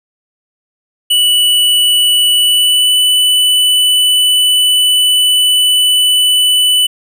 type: tone with pitch glide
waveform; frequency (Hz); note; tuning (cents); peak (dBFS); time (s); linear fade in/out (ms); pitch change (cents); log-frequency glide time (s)
square; 2958 to 2985; F#7 to F#7; -1 to +15; -8; 1.1-6.87; 10; +16; 2.37-2.96
effects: none